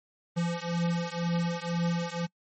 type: beating tone pair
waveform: square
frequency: 169.9 / 171.9 Hz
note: F3 / F3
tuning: -47 / -27 cents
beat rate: 2 Hz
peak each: -31 dBFS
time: 0.36-2.27 s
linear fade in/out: 20 ms
effects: noise-tail reverb RT60 0.1 s tail -26 dB re dry + MP3 32 kbps